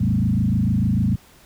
sine tone with frequency modulation, 155.56 Hz, D#3, in tune, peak -16 dBFS, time 0-1.16 s, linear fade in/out 10 ms, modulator 26.7 Hz, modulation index 2.8, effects pink hiss -51 dBFS RMS until 1.45 s

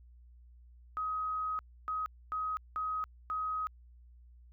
sine tone bursts at uneven times, 1263 Hz, D#6, 26 cents sharp, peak -32 dBFS, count 5, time 0.97-1.59 / 1.88-2.06 / 2.32-2.57 / 2.76-3.04 / 3.3-3.67 s, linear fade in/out 0 ms, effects added 60 Hz sine -54 dBFS peak until 4.52 s

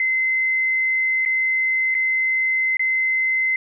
sine tone with dropouts, 2059 Hz, C7, 28 cents flat, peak -17 dBFS, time 0-3.56 s, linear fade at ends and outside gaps 2 ms, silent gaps 1.252-1.259 / 1.944-1.949 / 2.77-2.794 s, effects none

